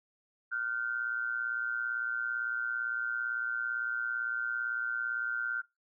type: tone pair together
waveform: sine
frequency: 1408.2 / 1526 Hz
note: F6 / G6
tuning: +14 / -47 cents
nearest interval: minor second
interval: 139 cents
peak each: -33 / -35 dBFS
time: 0.51-5.62 s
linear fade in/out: 20 ms
effects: noise-tail reverb RT60 0.2 s tail -19 dB re dry